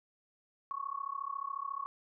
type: tone with amplitude modulation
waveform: sine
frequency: 1108.7 Hz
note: C#6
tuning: in tune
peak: -32 dBFS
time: 0.71-1.86 s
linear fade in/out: 0 ms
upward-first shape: sine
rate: 34.1 Hz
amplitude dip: 95%
effects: none